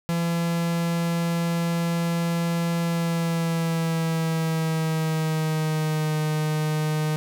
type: tone with pitch glide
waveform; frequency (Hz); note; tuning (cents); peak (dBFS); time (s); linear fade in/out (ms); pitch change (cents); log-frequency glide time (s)
45% pulse; 169 to 154.08; E3 to D#3; +43 to -17; -22; 0.09-7.16; 0; -160; 2.82-6.19
effects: none